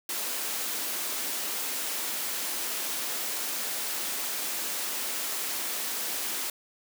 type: high-pass noise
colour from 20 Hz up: white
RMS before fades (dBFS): -32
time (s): 0.09-6.5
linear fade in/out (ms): 2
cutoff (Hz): 220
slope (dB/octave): 24
effects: none